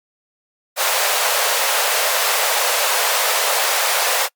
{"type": "high-pass noise", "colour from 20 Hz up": "pink", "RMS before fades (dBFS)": -18, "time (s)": [0.76, 4.29], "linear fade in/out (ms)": 50, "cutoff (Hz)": 490, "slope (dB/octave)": 48, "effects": ["noise-tail reverb RT60 0.1 s tail -26 dB re dry", "Opus 48 kbps"]}